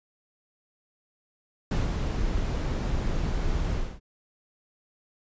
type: noise with ADSR envelope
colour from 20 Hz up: brown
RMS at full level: -23 dBFS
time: 1.71-4 s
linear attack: 4 ms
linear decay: 190 ms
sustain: -4 dB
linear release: 260 ms
effects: resampled to 16000 Hz